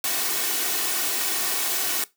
white noise with comb filter, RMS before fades -25 dBFS, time 0.04-2.04 s, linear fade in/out 2 ms, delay 2.7 ms, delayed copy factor +0.6, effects noise-tail reverb RT60 0.2 s tail -19 dB re dry + high-pass 200 Hz 12 dB/octave

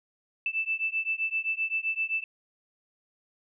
sine beating tone pair, 2640 / 2647.7 Hz, E7 / E7, +2 / +7 cents, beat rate 7.7 Hz, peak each -30 dBFS, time 0.46-2.24 s, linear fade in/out 2 ms, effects none

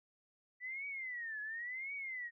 sine tone with vibrato, 1959 Hz, B6, 15 cents flat, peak -40 dBFS, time 0.6-2.31 s, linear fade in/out 50 ms, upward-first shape triangle, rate 0.93 Hz, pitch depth 260 cents each way, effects none

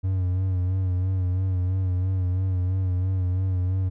triangle tone with vibrato, 92.5 Hz, F#2, in tune, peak -19 dBFS, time 0.03-3.9 s, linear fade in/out 20 ms, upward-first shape sine, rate 3 Hz, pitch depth 47 cents each way, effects none

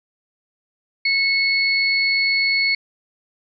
sine tone pair together, 2197 / 4394 Hz, C#7 / C#8, -16 / -16 cents, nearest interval octave, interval 1200 cents, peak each -17 / -21 dBFS, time 1.05-2.75 s, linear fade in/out 5 ms, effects none

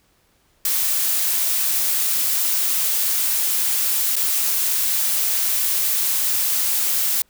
blue noise with dropouts, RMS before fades -20 dBFS, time 0.65-7.22 s, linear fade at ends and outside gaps 2 ms, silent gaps 4.157-4.164 s, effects pink hiss -61 dBFS RMS until 7.29 s

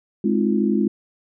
sine chord, F minor seventh, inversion first, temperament just, 209.5 / 261.9 / 314.3 / 349.2 Hz, Ab3 / C4 / Eb4 / F4, +15 / +2 / +18 / 0 cents, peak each -19 / -24 / -25 / -23 dBFS, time 0.24-0.88 s, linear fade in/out 5 ms, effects none

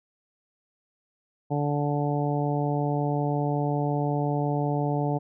harmonic tone, 145.5 Hz, D3, 16 cents flat, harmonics 1 / 2 / 3 / 4 / 5 / 6, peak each -26 / -30 / -32 / -34 / -32 / -35 dBFS, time 1.5-5.19 s, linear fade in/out 20 ms, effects none

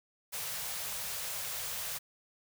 white band-stop noise, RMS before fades -38 dBFS, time 0.32-1.99 s, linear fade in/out 20 ms, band 190 to 440 Hz, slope 48 dB/octave, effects none

